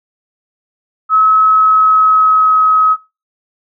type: tone with pitch glide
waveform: sine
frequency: 1287 to 1273.7 Hz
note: E6 to D#6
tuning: -42 to +40 cents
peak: -6 dBFS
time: 1.09-2.97 s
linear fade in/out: 50 ms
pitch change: -18 cents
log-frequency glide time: 1.4-2.66 s
effects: noise-tail reverb RT60 0.3 s tail -22 dB re dry